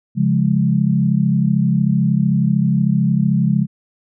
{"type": "chord", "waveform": "sine", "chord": "Db major", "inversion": "none", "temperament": "equal", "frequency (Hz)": [138.59, 174.61, 207.7], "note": ["Db3", "F3", "Ab3"], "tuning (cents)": [0, 0, 0], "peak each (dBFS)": -17, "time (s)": [0.15, 3.67], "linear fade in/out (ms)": 50, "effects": []}